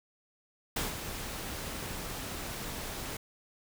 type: noise with ADSR envelope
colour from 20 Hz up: pink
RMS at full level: -31 dBFS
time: 0.76-3.17 s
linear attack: 6 ms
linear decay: 160 ms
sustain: -8 dB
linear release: 5 ms
effects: none